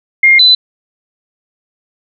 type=tone pair in turn; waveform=sine; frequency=2123 / 4008 Hz; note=C7 / B7; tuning=+25 / +25 cents; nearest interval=major seventh; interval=1100 cents; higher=second; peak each=-3 dBFS; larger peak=neither; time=0.23-0.39 / 0.39-0.55 s; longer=neither; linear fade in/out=5 ms; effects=none

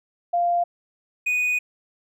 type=tone pair in turn; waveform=sine / triangle; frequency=696 / 2480 Hz; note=F5 / D#7; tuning=-6 / -6 cents; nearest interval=octave + minor seventh; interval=2200 cents; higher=second; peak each=-18 dBFS; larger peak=neither; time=0.33-0.64 / 1.26-1.59 s; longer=second; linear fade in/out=10 ms; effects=none

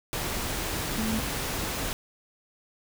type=tone in noise; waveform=sine; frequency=220 Hz; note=A3; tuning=in tune; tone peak=-27 dBFS; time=0.98-1.19 s; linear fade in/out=0 ms; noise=pink; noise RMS=-31 dBFS; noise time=0.13-1.93 s; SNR=+1 dB; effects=none

